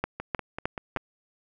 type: two click trains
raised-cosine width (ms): 0.5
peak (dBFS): -11 / -18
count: 4 / 5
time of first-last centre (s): 0.04-0.963 / 0.2-0.971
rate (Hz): 3.25 / 5.19
effects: none